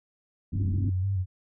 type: low-pass noise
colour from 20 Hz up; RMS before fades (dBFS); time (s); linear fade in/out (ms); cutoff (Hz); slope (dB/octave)
white; -33; 0.52-0.9; 10; 290; 48
type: tone with vibrato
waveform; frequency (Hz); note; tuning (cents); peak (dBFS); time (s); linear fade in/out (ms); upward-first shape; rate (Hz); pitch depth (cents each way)
sine; 95.2; F#2; +50; -24; 0.52-1.26; 50; square; 3.9; 51
effects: none